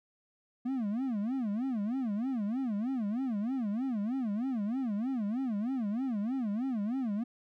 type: tone with vibrato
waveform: triangle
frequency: 233.1 Hz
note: A#3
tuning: in tune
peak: -28 dBFS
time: 0.65-7.24 s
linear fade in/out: 10 ms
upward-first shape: sine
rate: 3.2 Hz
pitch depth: 260 cents each way
effects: none